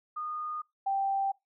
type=tone pair in turn; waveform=sine; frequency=1227 / 783.8 Hz; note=D#6 / G5; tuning=-25 / 0 cents; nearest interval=minor sixth; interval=775 cents; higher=first; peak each=-33 / -26 dBFS; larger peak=second; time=0.16-0.62 / 0.86-1.32 s; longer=neither; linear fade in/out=10 ms; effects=noise-tail reverb RT60 0.2 s tail -22 dB re dry